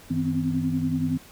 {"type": "tone cluster", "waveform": "sine", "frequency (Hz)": [96.1, 160, 254.3, 264.9], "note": ["G2", "D#3", "C4", "C4"], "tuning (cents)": [-34, 49, -49, 22], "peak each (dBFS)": [-34, -27, -25, -31], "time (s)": [0.1, 1.18], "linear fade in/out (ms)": 10, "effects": ["pink hiss -49 dBFS RMS until 1.31 s"]}